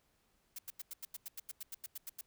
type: noise bursts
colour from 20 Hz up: blue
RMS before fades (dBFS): -44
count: 15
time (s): 0.56-2.211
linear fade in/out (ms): 5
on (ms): 27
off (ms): 89
effects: pink hiss -75 dBFS RMS until 2.26 s